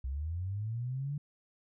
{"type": "linear sweep", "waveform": "sine", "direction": "up", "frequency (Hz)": [62.2, 147.8], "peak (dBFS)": -33, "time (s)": [0.04, 1.18], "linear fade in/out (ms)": 5, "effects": []}